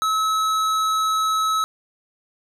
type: tone with hard clipping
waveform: triangle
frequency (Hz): 1292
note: E6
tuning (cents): -35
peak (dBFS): -20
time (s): 0.02-1.64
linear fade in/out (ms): 0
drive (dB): 17
effects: none